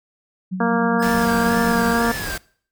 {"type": "tone with tremolo", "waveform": "sine", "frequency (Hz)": 185, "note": "F#3", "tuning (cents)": 0, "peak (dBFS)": -21, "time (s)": [0.51, 1.95], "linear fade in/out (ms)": 20, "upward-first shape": "sine", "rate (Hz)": 9.6, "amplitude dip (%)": 35}
{"type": "harmonic tone", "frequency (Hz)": 233.1, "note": "A#3", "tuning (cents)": 0, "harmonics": [1, 2, 3, 4, 5, 6, 7], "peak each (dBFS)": [-20, -23, -25, -26, -27, -28, -28], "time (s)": [0.6, 2.12], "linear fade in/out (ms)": 5}
{"type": "tone with vibrato", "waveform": "square", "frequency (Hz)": 1660, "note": "G#6", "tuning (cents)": -1, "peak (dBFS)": -29, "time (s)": [0.99, 2.38], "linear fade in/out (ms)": 20, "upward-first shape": "sine", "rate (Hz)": 2, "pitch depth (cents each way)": 99}
{"type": "noise", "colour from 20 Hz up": "pink", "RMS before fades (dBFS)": -29, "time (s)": [1.02, 2.38], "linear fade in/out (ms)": 5}
{"effects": ["noise-tail reverb RT60 0.5 s tail -22 dB re dry"]}